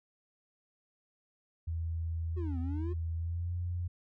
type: tone with pitch glide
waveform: sine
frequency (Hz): 82.41 to 87.82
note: E2 to F2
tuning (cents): 0 to +10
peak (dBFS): -32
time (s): 1.67-3.88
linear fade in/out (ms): 10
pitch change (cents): +110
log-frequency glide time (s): 3.15-3.54
type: exponential two-way sweep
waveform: triangle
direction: down then up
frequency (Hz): 379.2 to 246.9 to 365.9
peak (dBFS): -36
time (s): 2.36-2.94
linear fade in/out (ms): 20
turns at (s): 2.59
effects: none